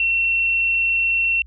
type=tone; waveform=sine; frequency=2714 Hz; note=E7; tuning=50 cents sharp; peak=-16 dBFS; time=0-1.42 s; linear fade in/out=2 ms; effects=added 60 Hz sine -40 dBFS peak until 1.46 s